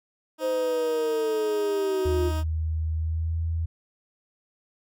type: tone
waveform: 15% pulse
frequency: 313.9 Hz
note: D#4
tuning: 15 cents sharp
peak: -26 dBFS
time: 0.38-2.44 s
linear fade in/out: 50 ms
type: linear sweep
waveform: sine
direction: down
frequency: 523.3 to 349.2 Hz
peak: -23 dBFS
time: 0.4-2.32 s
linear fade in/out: 50 ms
type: tone with pitch glide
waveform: sine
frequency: 79.5 to 82.11 Hz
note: D#2 to E2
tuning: +38 to -6 cents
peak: -24 dBFS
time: 2.05-3.66 s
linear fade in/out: 10 ms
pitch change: +56 cents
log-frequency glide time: 2.95-3.39 s
effects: none